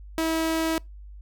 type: tone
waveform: sawtooth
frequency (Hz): 323.4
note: E4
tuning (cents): -33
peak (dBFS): -19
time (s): 0.18-0.78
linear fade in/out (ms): 0
effects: noise-tail reverb RT60 0.2 s tail -26 dB re dry + added 50 Hz sine -40 dBFS peak until 1.21 s